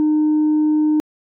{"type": "tone", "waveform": "sine", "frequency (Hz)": 305.3, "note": "D#4", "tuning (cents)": -33, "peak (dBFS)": -11, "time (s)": [0, 1], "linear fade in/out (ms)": 0, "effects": ["tanh soft clip ceiling -11 dBFS"]}